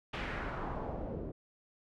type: noise with low-pass filter sweep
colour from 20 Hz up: pink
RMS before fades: -39 dBFS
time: 0.13-1.32 s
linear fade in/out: 10 ms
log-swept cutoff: 2700 to 360 Hz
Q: 1.7
effects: none